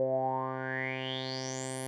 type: tone with low-pass filter sweep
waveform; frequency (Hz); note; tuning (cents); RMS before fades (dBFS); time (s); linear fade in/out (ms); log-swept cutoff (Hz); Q
10% pulse; 130.9; C3; +1; -34; 0-1.87; 0; 520 to 11000; 9.4
effects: none

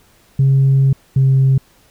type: tone pair in turn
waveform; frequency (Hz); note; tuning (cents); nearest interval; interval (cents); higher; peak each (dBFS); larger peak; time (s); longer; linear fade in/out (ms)
sine; 135.6 / 133.81; C#3 / C3; -38 / +39; unison; 23; first; -7; neither; 0.39-0.93 / 1.16-1.58; first; 5
effects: tanh soft clip ceiling -6 dBFS + pink hiss -52 dBFS RMS until 1.9 s

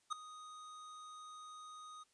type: tone with ADSR envelope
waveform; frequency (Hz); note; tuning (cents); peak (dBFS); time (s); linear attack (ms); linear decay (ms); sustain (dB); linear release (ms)
square; 1244.5; D#6; 0; -34; 0.1-2.04; 25; 4; -17; 17
effects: white hiss -75 dBFS RMS until 2.13 s + resampled to 22050 Hz

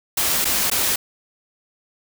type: noise with dropouts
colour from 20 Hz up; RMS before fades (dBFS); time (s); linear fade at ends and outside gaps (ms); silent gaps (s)
white; -20; 0.17-0.96; 5; 0.446-0.452 / 0.701-0.714
effects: none

